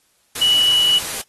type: tone in noise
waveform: sine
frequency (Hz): 2944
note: F#7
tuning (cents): -9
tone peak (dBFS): -12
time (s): 0.41-0.99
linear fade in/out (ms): 10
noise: white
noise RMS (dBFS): -26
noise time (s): 0.35-1.22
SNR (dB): +11
effects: white hiss -61 dBFS RMS until 1.28 s + AAC 32 kbps